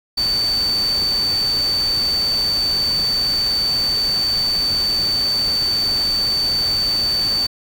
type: tone in noise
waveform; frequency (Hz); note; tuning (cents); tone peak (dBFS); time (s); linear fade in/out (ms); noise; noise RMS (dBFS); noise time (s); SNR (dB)
sine; 4556; C#8; +47; -16; 0.17-7.47; 10; pink; -30; 0.17-7.47; +11
effects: none